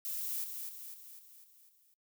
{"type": "noise with echo", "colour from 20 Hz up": "violet", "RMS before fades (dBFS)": -38, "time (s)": [0.05, 0.44], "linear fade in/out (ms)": 0, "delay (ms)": 250, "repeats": 6, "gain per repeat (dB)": -5, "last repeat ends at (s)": 1.94, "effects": ["noise-tail reverb RT60 0.1 s tail -22 dB re dry"]}